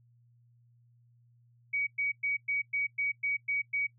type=tone bursts; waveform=sine; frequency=2260 Hz; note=C#7; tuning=33 cents sharp; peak=-28 dBFS; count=9; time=1.73-3.87 s; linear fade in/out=10 ms; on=140 ms; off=110 ms; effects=noise-tail reverb RT60 0.1 s tail -21 dB re dry + added 119 Hz sine -61 dBFS peak until 3.98 s